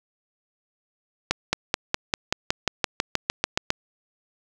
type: accelerating click train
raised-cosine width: 0.2 ms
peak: -3 dBFS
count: 15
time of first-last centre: 1.31-3.704 s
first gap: 220 ms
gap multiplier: 0.96
effects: none